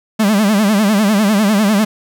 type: tone with vibrato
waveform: 45% pulse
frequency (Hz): 207.7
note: G#3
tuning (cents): 0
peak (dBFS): -10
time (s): 0.19-1.85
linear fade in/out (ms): 10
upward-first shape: sine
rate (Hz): 10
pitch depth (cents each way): 120
effects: none